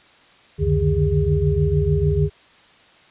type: tone cluster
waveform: sine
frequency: 69.1 / 89.1 / 146.2 / 152.9 / 406.9 Hz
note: C#2 / F2 / D3 / D#3 / G#4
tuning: -5 / +35 / -7 / -30 / -35 cents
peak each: -22 dBFS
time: 0.58-2.3 s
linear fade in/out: 50 ms
effects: white hiss -51 dBFS RMS until 3.1 s + resampled to 8000 Hz